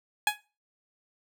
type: tone with exponential decay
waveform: 15% pulse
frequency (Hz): 837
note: G#5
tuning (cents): +13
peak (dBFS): -12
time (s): 0.27-0.38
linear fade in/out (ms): 2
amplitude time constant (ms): 22
effects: noise-tail reverb RT60 0.3 s tail -18 dB re dry